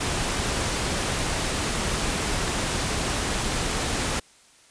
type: noise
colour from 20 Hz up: pink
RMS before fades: -26 dBFS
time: 0-4.2 s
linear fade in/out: 10 ms
effects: white hiss -55 dBFS RMS until 4.7 s + resampled to 22050 Hz